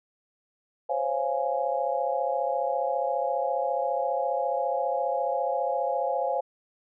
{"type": "chord", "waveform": "sine", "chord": "Db major seventh", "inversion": "third", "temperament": "just", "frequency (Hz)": [519.7, 554.4, 693, 831.5], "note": ["C5", "Db5", "F5", "Ab5"], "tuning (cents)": [-12, 0, -14, 2], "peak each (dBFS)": -30, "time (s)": [0.89, 6.41], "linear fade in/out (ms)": 10, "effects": []}